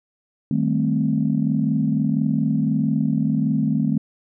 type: chord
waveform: sine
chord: A half-diminished seventh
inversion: second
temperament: equal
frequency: 155.56 / 196 / 220 / 261.6 Hz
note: Eb3 / G3 / A3 / C4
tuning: 0 / 0 / 0 / 0 cents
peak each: -22 / -26 / -21 / -23 dBFS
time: 0.51-3.98 s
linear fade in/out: 2 ms
effects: tanh soft clip ceiling -7 dBFS